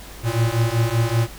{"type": "beating tone pair", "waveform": "square", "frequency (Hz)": [112.9, 118.1], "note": ["A2", "A#2"], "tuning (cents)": [45, 23], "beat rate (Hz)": 5.2, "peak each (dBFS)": -21, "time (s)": [0.23, 1.28], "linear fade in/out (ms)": 50, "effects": ["added 50 Hz sine -40 dBFS peak until 1.38 s", "pink hiss -40 dBFS RMS until 1.38 s"]}